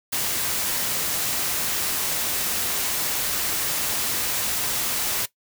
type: noise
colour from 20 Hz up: white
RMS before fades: -25 dBFS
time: 0.12-5.26 s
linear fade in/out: 10 ms
effects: noise-tail reverb RT60 0.1 s tail -17 dB re dry